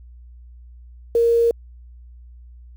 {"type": "tone with quantisation", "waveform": "sine", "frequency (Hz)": 466.2, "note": "A#4", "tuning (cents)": 0, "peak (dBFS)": -13, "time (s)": [1.15, 1.51], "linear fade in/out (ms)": 2, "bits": 7, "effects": ["added 60 Hz sine -40 dBFS peak until 2.76 s"]}